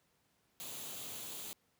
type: noise with comb filter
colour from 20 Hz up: white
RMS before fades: -45 dBFS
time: 0.6-1.53 s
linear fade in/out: 0 ms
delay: 0.28 ms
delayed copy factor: +0.5
effects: pink hiss -75 dBFS RMS until 1.79 s + high-pass 80 Hz 12 dB/octave